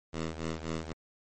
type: ring-modulated tone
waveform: 10% pulse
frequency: 80.1 Hz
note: E2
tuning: 49 cents flat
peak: -23 dBFS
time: 0.13-0.93 s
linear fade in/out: 5 ms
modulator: 82.1 Hz
effects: MP3 32 kbps